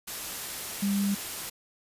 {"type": "tone in noise", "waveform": "sine", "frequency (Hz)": 200, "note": "G3", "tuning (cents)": 35, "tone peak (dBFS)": -24, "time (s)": [0.82, 1.15], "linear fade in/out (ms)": 10, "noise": "white", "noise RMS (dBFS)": -36, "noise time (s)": [0.07, 1.5], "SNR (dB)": 9, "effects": ["resampled to 32000 Hz"]}